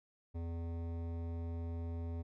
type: tone with hard clipping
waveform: sine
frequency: 83.9 Hz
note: E2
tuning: 31 cents sharp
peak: -40 dBFS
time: 0.34-2.23 s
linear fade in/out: 20 ms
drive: 15 dB
effects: none